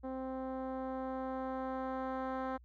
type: tone with low-pass filter sweep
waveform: 10% pulse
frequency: 261.6 Hz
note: C4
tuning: in tune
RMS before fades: -39 dBFS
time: 0.03-2.58 s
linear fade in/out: 20 ms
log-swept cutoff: 580 to 1300 Hz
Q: 0.76
effects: added 60 Hz sine -56 dBFS peak until 2.64 s